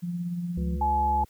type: tone with tremolo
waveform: sine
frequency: 174.5 Hz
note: F3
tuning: 1 cent flat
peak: -26 dBFS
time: 0.02-0.77 s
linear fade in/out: 20 ms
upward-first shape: triangle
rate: 17 Hz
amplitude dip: 45%
type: harmonic tone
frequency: 70.5 Hz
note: C#2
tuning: 30 cents sharp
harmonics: 1 / 3 / 5 / 7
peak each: -28 / -38 / -42 / -45 dBFS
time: 0.57-1.25 s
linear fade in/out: 5 ms
type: tone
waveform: sine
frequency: 852 Hz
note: G#5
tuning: 44 cents sharp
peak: -22 dBFS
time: 0.81-1.24 s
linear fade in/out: 5 ms
effects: white hiss -62 dBFS RMS until 1.29 s